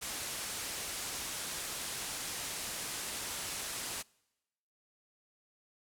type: low-pass noise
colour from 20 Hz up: white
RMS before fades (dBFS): -40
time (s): 0.01-4.03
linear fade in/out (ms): 20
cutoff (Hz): 11000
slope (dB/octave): 24
effects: noise-tail reverb RT60 1.0 s tail -26 dB re dry